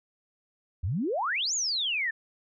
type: exponential two-way sweep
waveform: sine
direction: up then down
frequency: 75 to 7120 to 1731 Hz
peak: -26 dBFS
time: 0.83-2.11 s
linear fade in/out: 10 ms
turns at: 1.54 s
effects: none